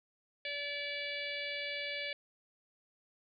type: harmonic tone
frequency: 576 Hz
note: D5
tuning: 34 cents flat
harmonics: 1 / 3 / 4 / 5 / 6 / 7 / 8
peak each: -44 / -45 / -40 / -46 / -45 / -49 / -50 dBFS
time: 0.45-2.13 s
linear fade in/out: 2 ms
effects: none